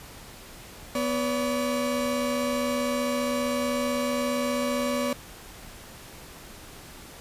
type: tone pair together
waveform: 35% pulse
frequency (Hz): 246.9 / 569.2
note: B3 / C#5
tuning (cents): 0 / +46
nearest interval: octave + major second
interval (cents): 1446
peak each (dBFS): -26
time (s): 0.95-5.13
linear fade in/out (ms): 2
effects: pink hiss -45 dBFS RMS until 7.2 s + resampled to 32000 Hz